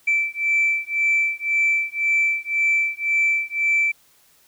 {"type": "beating tone pair", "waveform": "sine", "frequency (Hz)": [2328, 2329.9], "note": ["D7", "D7"], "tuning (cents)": [-16, -14], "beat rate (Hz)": 1.9, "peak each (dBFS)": -20, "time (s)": [0.07, 3.92], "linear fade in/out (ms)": 10, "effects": ["tanh soft clip ceiling -12 dBFS", "white hiss -57 dBFS RMS until 4.47 s"]}